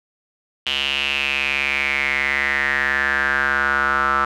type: tone with band-pass filter sweep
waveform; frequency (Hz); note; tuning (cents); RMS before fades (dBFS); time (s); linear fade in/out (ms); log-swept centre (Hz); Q
square; 69.3; C#2; 0; -20; 0.66-4.25; 5; 3000 to 1300; 7.3
effects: none